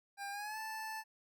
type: tone with pitch glide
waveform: 25% pulse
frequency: 800 to 877.5 Hz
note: G5 to A5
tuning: +35 to -5 cents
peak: -37 dBFS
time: 0.17-1.04 s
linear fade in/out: 50 ms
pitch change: +160 cents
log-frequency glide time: 0.31-0.59 s
effects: none